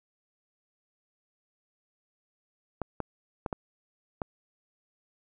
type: clicks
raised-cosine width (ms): 1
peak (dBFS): -17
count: 5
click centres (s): 2.817 / 3.003 / 3.462 / 3.528 / 4.218
effects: none